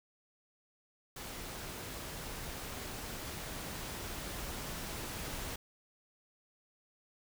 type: noise with level ramp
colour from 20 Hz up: pink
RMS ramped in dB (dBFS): -44 to -41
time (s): 1.16-5.56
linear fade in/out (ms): 5
effects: none